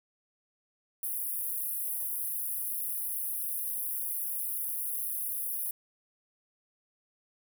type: high-pass noise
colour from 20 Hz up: pink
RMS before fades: -34 dBFS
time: 1.03-5.71 s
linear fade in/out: 2 ms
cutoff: 10000 Hz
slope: 96 dB/octave
effects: none